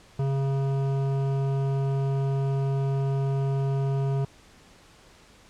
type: tone with hard clipping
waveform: sine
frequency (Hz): 136.7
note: C#3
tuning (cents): -24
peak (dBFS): -25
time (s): 0.19-4.25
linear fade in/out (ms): 5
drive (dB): 13
effects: pink hiss -54 dBFS RMS until 5.49 s + low-pass 8000 Hz 12 dB/octave